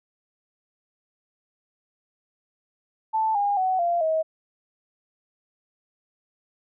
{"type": "tone with pitch steps", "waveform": "sine", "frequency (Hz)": [880, 811.6, 748.6, 690.4, 636.8], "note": ["A5", "G#5", "F#5", "F5", "D#5"], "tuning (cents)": [0, -40, 20, -20, 40], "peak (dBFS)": -20, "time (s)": [3.13, 4.23], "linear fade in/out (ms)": 20, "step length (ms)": 220, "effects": []}